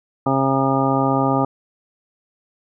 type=harmonic tone; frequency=135 Hz; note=C#3; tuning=45 cents flat; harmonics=1 / 2 / 3 / 4 / 5 / 6 / 7 / 9; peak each=-23 / -20 / -26 / -25 / -25 / -23 / -26 / -24 dBFS; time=0.26-1.45 s; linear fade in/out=5 ms; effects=none